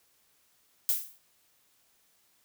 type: noise with exponential decay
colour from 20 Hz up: violet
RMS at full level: -23 dBFS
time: 0.89-1.18 s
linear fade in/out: 0 ms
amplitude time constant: 62 ms
effects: white hiss -68 dBFS RMS until 2.44 s